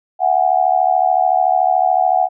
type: tone with amplitude modulation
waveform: sine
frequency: 740 Hz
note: F#5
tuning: in tune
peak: -7 dBFS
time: 0.19-2.29 s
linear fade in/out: 50 ms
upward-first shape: sine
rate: 73.7 Hz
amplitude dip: 95%
effects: none